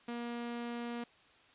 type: tone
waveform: sawtooth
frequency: 237.6 Hz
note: A#3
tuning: 33 cents sharp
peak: -34 dBFS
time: 0.08-1.04 s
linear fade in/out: 5 ms
effects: white hiss -63 dBFS RMS until 1.54 s + resampled to 8000 Hz